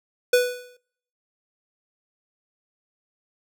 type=tone with exponential decay; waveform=square; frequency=493.9 Hz; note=B4; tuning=in tune; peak=-13 dBFS; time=0.33-0.77 s; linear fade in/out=5 ms; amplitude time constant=95 ms; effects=noise-tail reverb RT60 0.7 s tail -23 dB re dry